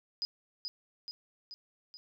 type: tone with echo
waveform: sine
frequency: 4978 Hz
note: D#8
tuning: in tune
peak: -31 dBFS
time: 0.22-0.25 s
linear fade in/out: 0 ms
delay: 430 ms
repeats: 4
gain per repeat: -4 dB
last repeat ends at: 1.97 s
effects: none